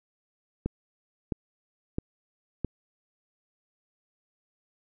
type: click train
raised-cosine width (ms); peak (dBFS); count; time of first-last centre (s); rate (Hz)
3; -15; 4; 0.66-2.647; 1.51
effects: none